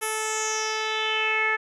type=tone with low-pass filter sweep; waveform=10% pulse; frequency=436.3 Hz; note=A4; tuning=15 cents flat; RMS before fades=-26 dBFS; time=0.01-1.57 s; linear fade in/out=20 ms; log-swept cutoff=11000 to 1900 Hz; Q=4.5; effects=none